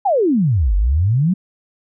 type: exponential two-way sweep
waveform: sine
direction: down then up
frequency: 851 to 45.58 to 196.8 Hz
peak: -12 dBFS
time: 0.05-1.34 s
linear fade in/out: 10 ms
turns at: 0.75 s
effects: none